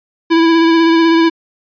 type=tone with vibrato; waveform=square; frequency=330 Hz; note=E4; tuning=2 cents sharp; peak=-8 dBFS; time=0.3-1.3 s; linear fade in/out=20 ms; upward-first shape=sine; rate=16 Hz; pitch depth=21 cents each way; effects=resampled to 11025 Hz